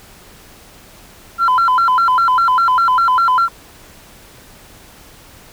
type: tone with vibrato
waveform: sine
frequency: 1175 Hz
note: D6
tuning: 1 cent sharp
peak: -8 dBFS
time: 1.38-3.49 s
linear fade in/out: 50 ms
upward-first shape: square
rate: 5 Hz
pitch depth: 260 cents each way
effects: tanh soft clip ceiling -8 dBFS + pink hiss -42 dBFS RMS until 5.52 s